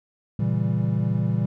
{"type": "chord", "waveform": "triangle", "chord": "A# diminished seventh", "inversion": "none", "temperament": "equal", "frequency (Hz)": [116.54, 138.59, 164.81, 196], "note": ["A#2", "C#3", "E3", "G3"], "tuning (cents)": [0, 0, 0, 0], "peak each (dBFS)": [-22, -26, -24, -25], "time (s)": [0.39, 1.46], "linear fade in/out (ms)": 5, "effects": []}